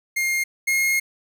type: tone pair in turn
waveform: 45% pulse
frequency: 2126 / 2146 Hz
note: C7 / C7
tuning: +27 / +43 cents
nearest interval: unison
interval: 16 cents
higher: second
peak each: -20 / -18 dBFS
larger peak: second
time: 0.16-0.44 / 0.67-1 s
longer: second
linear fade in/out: 10 ms
effects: none